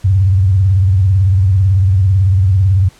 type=tone with vibrato; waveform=sine; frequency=95.2 Hz; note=F#2; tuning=50 cents sharp; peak=-7 dBFS; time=0.04-2.89 s; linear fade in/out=10 ms; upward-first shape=sine; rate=18 Hz; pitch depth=130 cents each way; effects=pink hiss -45 dBFS RMS until 2.99 s + low-pass 10000 Hz 12 dB/octave